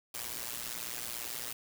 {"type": "noise with amplitude modulation", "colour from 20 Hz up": "white", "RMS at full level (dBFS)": -36, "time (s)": [0.14, 1.53], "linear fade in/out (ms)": 5, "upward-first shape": "sine", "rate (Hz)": 118, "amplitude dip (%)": 85, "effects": []}